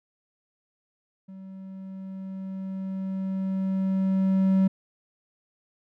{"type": "tone with level ramp", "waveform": "triangle", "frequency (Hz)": 190.9, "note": "G3", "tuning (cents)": -46, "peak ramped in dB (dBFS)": [-38, -15], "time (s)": [1.28, 4.68], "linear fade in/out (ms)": 10, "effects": []}